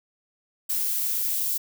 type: noise with high-pass filter sweep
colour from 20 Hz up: violet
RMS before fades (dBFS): -26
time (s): 0.69-1.58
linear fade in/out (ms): 10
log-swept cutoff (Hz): 210 to 4000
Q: 0.88
effects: none